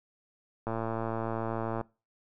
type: click train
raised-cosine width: 1 ms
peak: -19 dBFS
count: 130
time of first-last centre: 0.67-1.812 s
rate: 113 Hz
effects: noise-tail reverb RT60 0.3 s tail -22 dB re dry